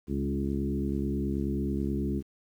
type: harmonic tone with a mistuned harmonic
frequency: 69.3 Hz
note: C#2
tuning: in tune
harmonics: 1 / 2 / 3 / 4 / 5 / 6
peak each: -33 / -36 / -32 / -34 / -35 / -41 dBFS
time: 0.07-2.23 s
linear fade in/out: 50 ms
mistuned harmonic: 3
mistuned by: -19 cents
effects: 10-bit